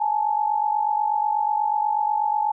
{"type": "tone pair together", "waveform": "sine", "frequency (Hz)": [840, 888.2], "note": ["G#5", "A5"], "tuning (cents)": [19, 16], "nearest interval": "minor second", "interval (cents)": 97, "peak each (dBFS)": [-21, -24], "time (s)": [0, 2.52], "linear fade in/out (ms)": 10, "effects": []}